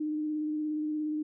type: tone with vibrato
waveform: sine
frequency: 304.8 Hz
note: D#4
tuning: 36 cents flat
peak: -29 dBFS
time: 0-1.23 s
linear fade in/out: 10 ms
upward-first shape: square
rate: 17 Hz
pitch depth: 14 cents each way
effects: none